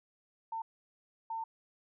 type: tone bursts at uneven times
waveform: sine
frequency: 902 Hz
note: A5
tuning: 43 cents sharp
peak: -35 dBFS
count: 2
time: 0.52-0.62 / 1.3-1.44 s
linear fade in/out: 5 ms
effects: none